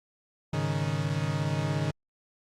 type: chord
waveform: 40% pulse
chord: Ab suspended fourth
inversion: none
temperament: equal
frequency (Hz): 103.83 / 138.59 / 155.56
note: Ab2 / Db3 / Eb3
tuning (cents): 0 / 0 / 0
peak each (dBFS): -33 / -30 / -29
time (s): 0.53-1.91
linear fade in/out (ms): 5
effects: low-pass 7000 Hz 12 dB/octave + Opus 48 kbps